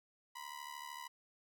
sawtooth ring-modulated tone, 987.8 Hz, B5, in tune, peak -39 dBFS, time 0.35-1.08 s, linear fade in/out 10 ms, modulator 36.6 Hz, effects none

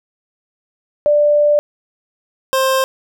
sine / 25% pulse tone pair in turn, 590 / 527.9 Hz, D5 / C5, +8 / +15 cents, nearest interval major second, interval 193 cents, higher first, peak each -9 dBFS, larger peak neither, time 1.06-1.59 / 2.53-2.84 s, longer first, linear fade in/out 0 ms, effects none

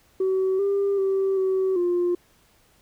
sine tone with pitch steps, 378.7 / 398.1 / 386.8 / 379.1 / 352.5 Hz, F#4 / G4 / G4 / F#4 / F4, +40 / +27 / -23 / +42 / +16 cents, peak -18 dBFS, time 0.2-2.15 s, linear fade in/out 5 ms, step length 390 ms, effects tanh soft clip ceiling -17 dBFS + pink hiss -60 dBFS RMS until 2.81 s

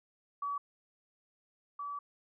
sine tone pair in turn, 1140 / 1148.6 Hz, C#6 / D6, +48 / -39 cents, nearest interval unison, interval 13 cents, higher second, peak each -33 / -37 dBFS, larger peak first, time 0.42-0.58 / 1.79-1.99 s, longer second, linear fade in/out 5 ms, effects none

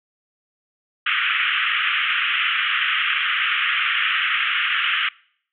white band-pass noise, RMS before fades -21 dBFS, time 1.06-5.09 s, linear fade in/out 5 ms, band 1200 to 3200 Hz, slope 96 dB/octave, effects noise-tail reverb RT60 0.6 s tail -24 dB re dry

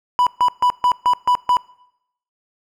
triangle tone bursts, 987.8 Hz, B5, in tune, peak -10 dBFS, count 7, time 0.19-1.569 s, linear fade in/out 0 ms, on 77 ms, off 140 ms, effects noise-tail reverb RT60 0.8 s tail -22 dB re dry

